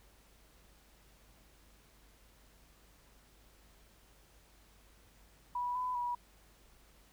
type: tone with pitch steps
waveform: sine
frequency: 979 / 1002 / 970 Hz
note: B5 / B5 / B5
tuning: -15 / +25 / -31 cents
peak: -33 dBFS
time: 5.55-6.15 s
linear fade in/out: 5 ms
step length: 200 ms
effects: added 50 Hz sine -64 dBFS peak until 7.12 s + pink hiss -65 dBFS RMS until 7.12 s